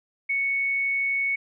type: tone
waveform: sine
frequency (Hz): 2217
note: C#7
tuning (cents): 0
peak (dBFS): -22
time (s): 0.29-1.36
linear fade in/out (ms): 10
effects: none